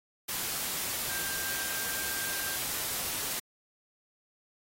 sine tone in noise, 1586 Hz, G6, 20 cents sharp, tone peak -39 dBFS, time 1.09-2.56 s, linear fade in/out 10 ms, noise white, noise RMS -34 dBFS, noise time 0.28-3.4 s, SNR -8 dB, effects AAC 48 kbps

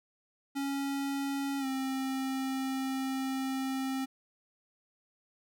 square tone with pitch glide, 277.2 to 265.4 Hz, C#4 to C4, 0 to +25 cents, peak -32 dBFS, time 0.55-4.06 s, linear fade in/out 20 ms, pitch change -75 cents, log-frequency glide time 1.59-1.66 s, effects none

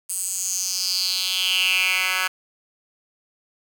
10% pulse tone with high-pass filter sweep, 185.9 Hz, F#3, 8 cents sharp, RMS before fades -23 dBFS, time 0.09-2.28 s, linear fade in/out 10 ms, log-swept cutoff 9000 to 1700 Hz, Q 4.9, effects 7-bit

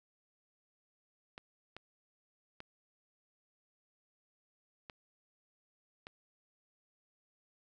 clicks, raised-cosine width 0.3 ms, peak -30 dBFS, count 5, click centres 1.379 / 1.766 / 2.604 / 4.898 / 6.069 s, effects none

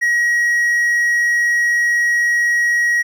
triangle tone, 1902 Hz, A#6, 34 cents sharp, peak -11 dBFS, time 0.01-3.03 s, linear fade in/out 20 ms, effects none

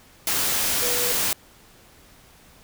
sine tone in noise, 487.1 Hz, B4, 24 cents flat, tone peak -29 dBFS, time 0.82-1.12 s, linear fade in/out 2 ms, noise white, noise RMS -23 dBFS, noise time 0.27-1.33 s, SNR -9 dB, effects pink hiss -52 dBFS RMS until 2.63 s

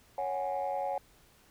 sine chord, C# suspended fourth, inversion none, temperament equal, 554.4 / 740 / 830.6 Hz, C#5 / F#5 / G#5, 0 / 0 / 0 cents, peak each -34 dBFS, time 0.18-0.98 s, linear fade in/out 2 ms, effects tanh soft clip ceiling -25 dBFS + pink hiss -62 dBFS RMS until 1.5 s

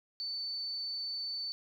sine tone, 4515 Hz, C#8, 31 cents sharp, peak -35 dBFS, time 0.2-1.52 s, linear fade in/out 0 ms, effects 11-bit

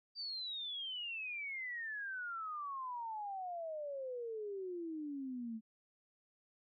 sine exponential sweep, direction down, 4699 to 217 Hz, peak -40 dBFS, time 0.15-5.61 s, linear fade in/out 50 ms, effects none

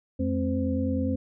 sine tone cluster, 86.9 / 214.5 / 264.4 / 515 Hz, F2 / A3 / C4 / C5, -8 / -44 / +18 / -28 cents, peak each -29 / -31 / -27 / -33 dBFS, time 0.19-1.16 s, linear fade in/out 10 ms, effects none

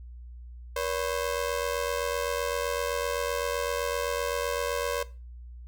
sawtooth ring-modulated tone, 523.3 Hz, C5, in tune, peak -21 dBFS, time 0.76-5.03 s, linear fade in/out 5 ms, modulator 43.9 Hz, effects noise-tail reverb RT60 0.3 s tail -17 dB re dry + added 60 Hz sine -41 dBFS peak until 5.67 s

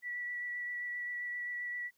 sine tone with vibrato, 1950 Hz, B6, 23 cents flat, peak -36 dBFS, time 0.02-1.91 s, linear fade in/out 50 ms, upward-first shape sine, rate 7.6 Hz, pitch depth 12 cents each way, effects white hiss -75 dBFS RMS until 1.97 s

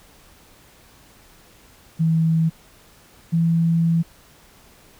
sine tone pair in turn, 162.2 / 166.18 Hz, E3 / E3, -28 / +14 cents, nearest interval unison, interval 42 cents, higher second, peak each -15 dBFS, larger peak neither, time 1.99-2.5 / 3.32-4.03 s, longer second, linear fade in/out 20 ms, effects pink hiss -51 dBFS RMS until 4.99 s

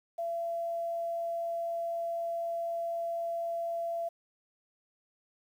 sine tone with quantisation, 676 Hz, E5, 43 cents sharp, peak -31 dBFS, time 0.18-4.09 s, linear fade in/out 10 ms, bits 10, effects none

